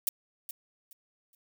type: noise with echo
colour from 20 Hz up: violet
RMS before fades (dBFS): -27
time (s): 0.07-0.09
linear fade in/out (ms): 2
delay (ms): 420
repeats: 3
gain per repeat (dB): -12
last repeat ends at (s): 1.35
effects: none